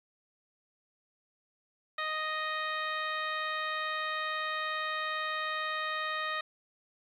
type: harmonic tone with a mistuned harmonic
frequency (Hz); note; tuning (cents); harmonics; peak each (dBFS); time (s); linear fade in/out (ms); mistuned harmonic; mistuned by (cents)
622.3; D#5; 0; 1 / 2 / 3 / 4 / 5 / 6 / 7; -42 / -35 / -36 / -43 / -46 / -43 / -50; 1.98-6.41; 5; 7; -48
effects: 11-bit